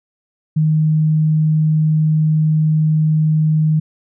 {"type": "tone", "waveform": "sine", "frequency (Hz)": 155.56, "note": "D#3", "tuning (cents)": 0, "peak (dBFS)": -11, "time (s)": [0.56, 3.8], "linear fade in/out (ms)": 10, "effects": []}